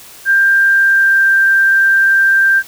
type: tone with pitch glide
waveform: sine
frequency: 1588 to 1577.9 Hz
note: G6 to G6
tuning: +22 to +11 cents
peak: -7 dBFS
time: 0.25-2.63 s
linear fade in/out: 50 ms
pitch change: -11 cents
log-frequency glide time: 0.66-1.34 s
effects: white hiss -37 dBFS RMS until 2.67 s